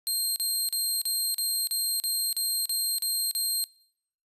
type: tone bursts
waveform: 15% pulse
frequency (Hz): 4186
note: C8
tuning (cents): 0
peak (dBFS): -19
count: 11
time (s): 0.07-3.64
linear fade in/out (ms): 0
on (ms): 290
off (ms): 38
effects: noise-tail reverb RT60 0.7 s tail -23 dB re dry + resampled to 32000 Hz